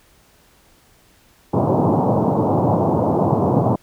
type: band-pass noise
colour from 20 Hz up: pink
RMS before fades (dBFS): -17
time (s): 1.53-3.76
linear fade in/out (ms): 10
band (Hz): 100 to 980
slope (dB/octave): 48
effects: pink hiss -54 dBFS RMS until 3.82 s